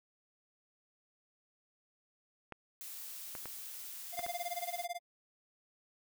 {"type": "clicks", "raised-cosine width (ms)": 0.5, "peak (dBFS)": -29, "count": 5, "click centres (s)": [2.523, 3.352, 3.457, 4.193, 4.264]}
{"type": "noise", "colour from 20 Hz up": "blue", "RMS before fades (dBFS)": -46, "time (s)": [2.81, 4.85], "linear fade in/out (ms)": 0}
{"type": "tone with tremolo", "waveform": "square", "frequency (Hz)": 698.5, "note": "F5", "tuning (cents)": 0, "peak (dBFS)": -35, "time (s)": [4.12, 5], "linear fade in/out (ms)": 50, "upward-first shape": "sine", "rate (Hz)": 18, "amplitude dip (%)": 100}
{"effects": []}